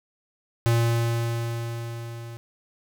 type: tone with level ramp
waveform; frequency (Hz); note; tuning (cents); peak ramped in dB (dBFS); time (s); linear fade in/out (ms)
square; 116.6; A#2; +1; -18 to -37; 0.66-2.37; 0
effects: none